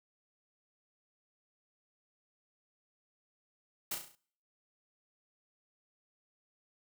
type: noise with echo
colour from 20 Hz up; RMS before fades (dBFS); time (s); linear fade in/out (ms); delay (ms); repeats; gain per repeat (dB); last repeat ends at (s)
white; -36; 3.91-3.95; 5; 34; 6; -5; 4.154
effects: noise-tail reverb RT60 0.6 s tail -25 dB re dry